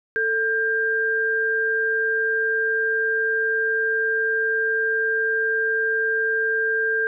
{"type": "tone pair together", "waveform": "sine", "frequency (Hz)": [444, 1594], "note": ["A4", "G6"], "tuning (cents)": [16, 28], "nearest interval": "octave + minor seventh", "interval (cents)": 2212, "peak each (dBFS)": [-25, -20], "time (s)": [0.16, 7.07], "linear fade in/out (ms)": 0, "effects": []}